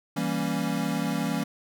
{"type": "chord", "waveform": "square", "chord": "E diminished seventh", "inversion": "none", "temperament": "equal", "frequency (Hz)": [164.81, 196, 233.1, 277.2], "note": ["E3", "G3", "Bb3", "Db4"], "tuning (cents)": [0, 0, 0, 0], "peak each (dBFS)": -32, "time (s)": [0.16, 1.44], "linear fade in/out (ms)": 10, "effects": []}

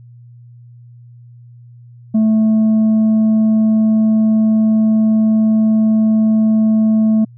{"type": "tone with tanh clipping", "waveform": "sine", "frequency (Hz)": 218.7, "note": "A3", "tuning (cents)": -10, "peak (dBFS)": -10, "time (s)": [2.14, 7.25], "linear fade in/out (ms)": 10, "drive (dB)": 3, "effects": ["added 120 Hz sine -37 dBFS peak until 7.37 s"]}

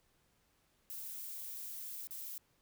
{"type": "noise with dropouts", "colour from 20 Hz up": "violet", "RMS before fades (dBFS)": -45, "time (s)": [0.9, 2.38], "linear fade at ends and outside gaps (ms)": 0, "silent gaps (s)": [2.071, 2.108], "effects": ["pink hiss -74 dBFS RMS until 2.61 s"]}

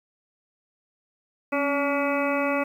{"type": "harmonic tone with a mistuned harmonic", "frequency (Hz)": 284.5, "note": "C#4", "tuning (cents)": 45, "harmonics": [1, 2, 3, 4, 5, 7, 8, 9], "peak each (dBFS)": [-27, -26, -33, -31, -33, -34, -36, -33], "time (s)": [1.52, 2.64], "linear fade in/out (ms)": 10, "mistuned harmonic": 1, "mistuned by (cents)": -45, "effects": ["9-bit"]}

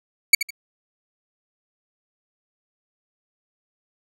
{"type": "tone with echo", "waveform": "sawtooth", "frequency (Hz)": 2251, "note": "C#7", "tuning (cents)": 26, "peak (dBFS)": -4, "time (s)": [0.33, 0.35], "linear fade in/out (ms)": 5, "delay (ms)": 78, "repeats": 2, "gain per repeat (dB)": -12, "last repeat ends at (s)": 0.506, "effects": []}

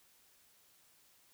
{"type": "silence", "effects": ["white hiss -67 dBFS RMS until 1.33 s"]}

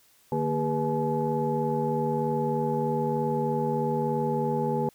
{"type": "tone cluster", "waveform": "sine", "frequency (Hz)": [150.5, 231.6, 405, 488.2, 854], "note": ["D3", "A#3", "G#4", "B4", "G#5"], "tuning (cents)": [43, -11, -43, -20, 48], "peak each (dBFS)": -30, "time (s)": [0.32, 4.89], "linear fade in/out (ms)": 2, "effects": ["tanh soft clip ceiling -14 dBFS", "white hiss -61 dBFS RMS until 4.94 s"]}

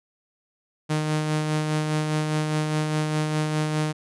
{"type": "tone with tremolo", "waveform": "sawtooth", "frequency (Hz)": 153.7, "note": "D#3", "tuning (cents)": -21, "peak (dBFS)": -17, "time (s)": [0.89, 3.93], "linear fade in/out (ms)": 20, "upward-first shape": "sine", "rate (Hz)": 4.9, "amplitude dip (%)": 35, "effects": ["resampled to 24000 Hz"]}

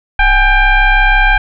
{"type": "tone with frequency modulation", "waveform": "sine", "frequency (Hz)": 771, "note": "G5", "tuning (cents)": -29, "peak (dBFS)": -6, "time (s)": [0.19, 1.38], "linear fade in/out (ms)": 5, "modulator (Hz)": 804, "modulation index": 1.9, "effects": []}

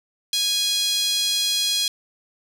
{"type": "tone with high-pass filter", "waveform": "5% pulse", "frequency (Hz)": 829, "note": "G#5", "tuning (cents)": -3, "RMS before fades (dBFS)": -22, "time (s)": [0.33, 1.88], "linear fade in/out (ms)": 2, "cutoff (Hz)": 3600, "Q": 4.8, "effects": []}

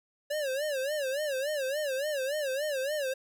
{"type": "tone with vibrato", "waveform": "square", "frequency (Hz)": 564, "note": "C#5", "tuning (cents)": 30, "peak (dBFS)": -30, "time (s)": [0.3, 3.14], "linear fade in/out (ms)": 10, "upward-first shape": "sine", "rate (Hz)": 3.5, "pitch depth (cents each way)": 150, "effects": []}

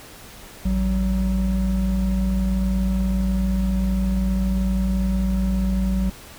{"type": "tone pair together", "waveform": "triangle", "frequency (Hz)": [56.08, 188.8], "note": ["A1", "F#3"], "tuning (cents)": [34, 35], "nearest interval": "octave + major sixth", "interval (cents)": 2101, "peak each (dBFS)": -19, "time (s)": [0.65, 6.1], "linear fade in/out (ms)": 5, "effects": ["pink hiss -42 dBFS RMS until 6.38 s"]}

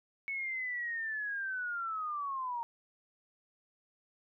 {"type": "linear sweep", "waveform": "sine", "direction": "down", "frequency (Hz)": [2216, 922], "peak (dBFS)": -34, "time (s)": [0.28, 2.63], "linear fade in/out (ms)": 0, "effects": []}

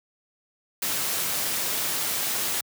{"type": "noise with amplitude modulation", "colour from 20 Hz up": "white", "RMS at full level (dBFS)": -25, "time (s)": [0.82, 2.61], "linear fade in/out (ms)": 5, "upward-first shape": "sine", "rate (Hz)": 208, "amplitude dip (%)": 45, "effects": ["high-pass 100 Hz 12 dB/octave"]}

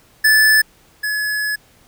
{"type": "tone pair in turn", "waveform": "square", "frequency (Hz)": [1741, 1700.3], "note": ["A6", "G#6"], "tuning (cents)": [-19, 40], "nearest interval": "unison", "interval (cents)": 41, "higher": "first", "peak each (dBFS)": [-10, -19], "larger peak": "first", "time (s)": [[0.24, 0.62], [1.03, 1.56]], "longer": "second", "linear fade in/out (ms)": 10, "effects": ["pink hiss -52 dBFS RMS until 1.87 s"]}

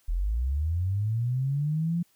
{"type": "linear sweep", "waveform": "sine", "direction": "up", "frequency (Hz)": [38.31, 174.61], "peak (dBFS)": -24, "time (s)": [0.08, 2.03], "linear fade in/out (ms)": 10, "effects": ["white hiss -66 dBFS RMS until 2.15 s"]}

